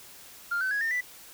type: tone with pitch steps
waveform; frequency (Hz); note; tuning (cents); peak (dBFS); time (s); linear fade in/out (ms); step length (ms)
sine; 1400 / 1526.7 / 1664.9 / 1815.6 / 1979.9; F6 / G6 / G#6 / A#6 / B6; +4 / -46 / +4 / -46 / +4; -24; 0.51-1.01; 10; 100
effects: tanh soft clip ceiling -23 dBFS + white hiss -49 dBFS RMS until 1.33 s